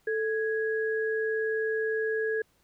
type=tone pair together; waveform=sine; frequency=440.5 / 1661.2 Hz; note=A4 / G#6; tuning=+2 / 0 cents; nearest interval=octave + major seventh; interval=2298 cents; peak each=-27 / -32 dBFS; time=0.07-2.42 s; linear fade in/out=5 ms; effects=pink hiss -68 dBFS RMS until 2.63 s